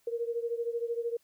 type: beating tone pair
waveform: sine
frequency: 464.5 / 477.5 Hz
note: A#4 / A#4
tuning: -6 / +42 cents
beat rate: 13 Hz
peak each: -32 / -35 dBFS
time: 0.07-1.17 s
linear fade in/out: 5 ms
effects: white hiss -70 dBFS RMS until 1.23 s